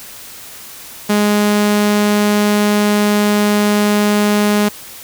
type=tone; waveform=sawtooth; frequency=207.7 Hz; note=G#3; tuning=in tune; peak=-7 dBFS; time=1.09-4.69 s; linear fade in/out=10 ms; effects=white hiss -34 dBFS RMS until 5.03 s